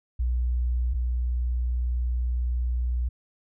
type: tone pair in turn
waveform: sine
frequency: 60.9 / 60.9 Hz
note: B1 / B1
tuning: -24 / -24 cents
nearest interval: unison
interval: 0 cents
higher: neither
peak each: -22 / -23 dBFS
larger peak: first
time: 0.19-0.94 / 0.94-3.09 s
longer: second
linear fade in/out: 10 ms
effects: none